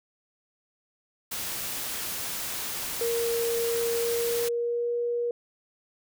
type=noise; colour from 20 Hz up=white; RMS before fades=-33 dBFS; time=1.31-4.49 s; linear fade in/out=10 ms
type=tone with pitch glide; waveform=sine; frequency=466.2 to 477.1 Hz; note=A#4 to A#4; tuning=0 to +40 cents; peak=-25 dBFS; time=3.01-5.31 s; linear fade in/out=2 ms; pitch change=+40 cents; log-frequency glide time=3.9-4.94 s
effects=none